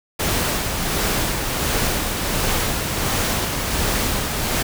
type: noise with tremolo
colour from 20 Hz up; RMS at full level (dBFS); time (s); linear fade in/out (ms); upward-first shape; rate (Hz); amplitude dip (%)
pink; -20; 0.19-4.63; 10; sine; 1.4; 35
effects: none